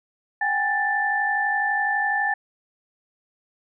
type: tone cluster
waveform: sine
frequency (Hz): 767 / 819 / 1764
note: G5 / G#5 / A6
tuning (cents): -38 / -24 / +4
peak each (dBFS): -30 / -25 / -22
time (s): 0.41-2.34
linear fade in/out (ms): 5
effects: none